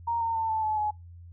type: tone with pitch steps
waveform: sine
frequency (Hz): 932.3 / 914.2 / 896.4 / 879 / 861.9 / 845.1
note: A#5 / A#5 / A5 / A5 / A5 / G#5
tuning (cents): 0 / -34 / +32 / -2 / -36 / +30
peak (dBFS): -25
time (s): 0.07-0.91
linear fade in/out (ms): 10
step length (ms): 140
effects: noise-tail reverb RT60 0.2 s tail -23 dB re dry + added 86 Hz sine -44 dBFS peak until 1.32 s